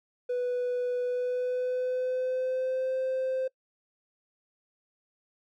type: tone with pitch glide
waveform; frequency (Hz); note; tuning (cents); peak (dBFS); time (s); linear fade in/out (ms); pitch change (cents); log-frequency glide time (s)
triangle; 493.9 to 520.9; B4 to C5; 0 to -8; -24; 0.29-3.48; 10; +92; 1.03-2.96
effects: noise-tail reverb RT60 0.1 s tail -25 dB re dry + tanh soft clip ceiling -22 dBFS